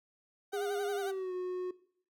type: tone with vibrato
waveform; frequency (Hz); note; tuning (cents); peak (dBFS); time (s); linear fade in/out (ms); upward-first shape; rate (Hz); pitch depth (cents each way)
30% pulse; 740; F#5; 0; -36; 0.52-1.12; 20; sine; 11; 88
type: tone with pitch glide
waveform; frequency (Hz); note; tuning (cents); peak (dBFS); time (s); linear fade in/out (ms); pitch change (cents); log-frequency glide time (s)
triangle; 407 to 364.7; G#4 to F#4; -35 to -25; -32; 0.53-1.71; 5; -190; 0.94-1.33
effects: noise-tail reverb RT60 0.6 s tail -18 dB re dry